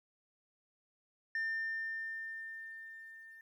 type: tone with level ramp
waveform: sine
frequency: 1800 Hz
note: A6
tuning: 39 cents sharp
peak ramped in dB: -30 to -52 dBFS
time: 1.35-3.41 s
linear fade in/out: 2 ms
effects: tanh soft clip ceiling -32 dBFS + 12-bit